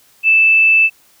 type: tone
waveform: sine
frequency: 2637 Hz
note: E7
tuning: in tune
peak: -7 dBFS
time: 0.23-0.9 s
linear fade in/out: 50 ms
effects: white hiss -51 dBFS RMS until 1.2 s